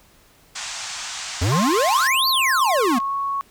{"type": "band-pass noise", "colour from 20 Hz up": "white", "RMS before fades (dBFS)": -31, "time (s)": [0.55, 2.08], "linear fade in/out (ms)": 10, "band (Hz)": [690, 7800], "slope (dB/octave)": 48}
{"type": "exponential two-way sweep", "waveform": "square", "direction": "up then down", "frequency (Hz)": [80.8, 4699, 219.7], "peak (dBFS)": -18, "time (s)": [1.41, 2.99], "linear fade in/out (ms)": 10, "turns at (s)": 2.28}
{"type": "tone with pitch glide", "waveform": "sine", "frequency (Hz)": [1058, 1108], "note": ["C6", "C#6"], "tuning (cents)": [19, -1], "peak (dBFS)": -21, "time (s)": [1.52, 3.41], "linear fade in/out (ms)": 0, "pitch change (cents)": 80, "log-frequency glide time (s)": [2.62, 3.15]}
{"type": "clicks", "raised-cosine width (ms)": 0.2, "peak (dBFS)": -24, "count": 3, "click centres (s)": [1.86, 2.144, 3.002]}
{"effects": ["pink hiss -54 dBFS RMS until 3.5 s"]}